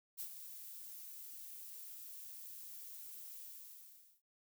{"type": "noise with ADSR envelope", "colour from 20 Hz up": "violet", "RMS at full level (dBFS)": -43, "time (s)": [0.17, 4.22], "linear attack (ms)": 36, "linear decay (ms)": 82, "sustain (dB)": -8, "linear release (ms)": 810, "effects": []}